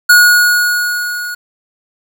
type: tone with level ramp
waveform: square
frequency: 1450 Hz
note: F#6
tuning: 35 cents flat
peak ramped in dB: -3 to -21 dBFS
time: 0.09-1.35 s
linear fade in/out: 10 ms
effects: 7-bit